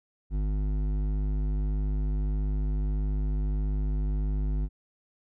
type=tone with hard clipping; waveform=sine; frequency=50.8 Hz; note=G#1; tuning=38 cents flat; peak=-27 dBFS; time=0.3-4.69 s; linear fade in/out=50 ms; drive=11 dB; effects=none